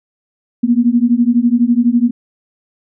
sine beating tone pair, 233.1 / 245.1 Hz, A#3 / B3, 0 / -13 cents, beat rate 12 Hz, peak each -12 dBFS, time 0.63-2.11 s, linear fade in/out 10 ms, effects none

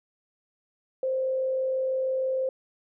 sine tone with frequency modulation, 523.3 Hz, C5, in tune, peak -24 dBFS, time 1.03-2.49 s, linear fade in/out 2 ms, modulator 46.2 Hz, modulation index 0.21, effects none

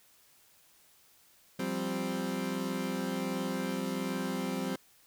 30% pulse chord, F suspended second, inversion none, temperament equal, 174.61 / 196 / 261.6 Hz, F3 / G3 / C4, 0 / 0 / 0 cents, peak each -36 / -33 / -33 dBFS, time 1.59-4.76 s, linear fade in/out 5 ms, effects white hiss -63 dBFS RMS until 5.06 s

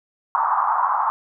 pink band-pass noise, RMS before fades -20 dBFS, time 0.35-1.1 s, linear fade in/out 0 ms, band 870 to 1200 Hz, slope 48 dB/octave, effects none

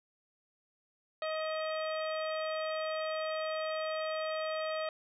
harmonic tone, 629 Hz, D#5, 19 cents sharp, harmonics 1 / 2 / 3 / 4 / 5 / 6 / 7, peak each -34 / -40 / -44 / -46 / -48 / -50 / -51 dBFS, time 1.22-4.89 s, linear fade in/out 2 ms, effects none

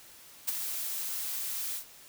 blue noise with ADSR envelope, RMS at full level -27 dBFS, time 0.47-1.85 s, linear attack 18 ms, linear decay 16 ms, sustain -8 dB, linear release 100 ms, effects white hiss -53 dBFS RMS until 2.08 s

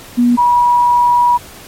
sine tone pair in turn, 241.9 / 967.6 Hz, B3 / B5, -36 / -36 cents, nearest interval 2 octaves, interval 2400 cents, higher second, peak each -7 dBFS, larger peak neither, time 0.17-0.37 / 0.37-1.38 s, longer second, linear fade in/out 20 ms, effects pink hiss -35 dBFS RMS until 1.67 s + MP3 64 kbps

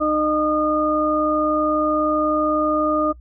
harmonic tone, 305.4 Hz, D#4, 32 cents flat, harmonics 1 / 2 / 4, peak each -21 / -21 / -21 dBFS, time 0-3.13 s, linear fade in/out 20 ms, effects noise-tail reverb RT60 0.1 s tail -22 dB re dry + added 60 Hz sine -40 dBFS peak until 3.2 s

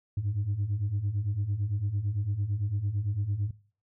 sine beating tone pair, 96.3 / 105.2 Hz, G2 / G#2, -30 / +23 cents, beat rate 8.9 Hz, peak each -31 / -27 dBFS, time 0.17-3.51 s, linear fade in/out 5 ms, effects noise-tail reverb RT60 0.4 s tail -19 dB re dry + tanh soft clip ceiling -23 dBFS

